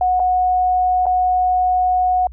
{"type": "tone with dropouts", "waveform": "sine", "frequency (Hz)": 732, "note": "F#5", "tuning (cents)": -19, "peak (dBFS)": -13, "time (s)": [0.01, 2.27], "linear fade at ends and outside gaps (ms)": 2, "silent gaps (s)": [[0.196, 0.2], [1.057, 1.065]], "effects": ["added 60 Hz sine -33 dBFS peak until 2.32 s"]}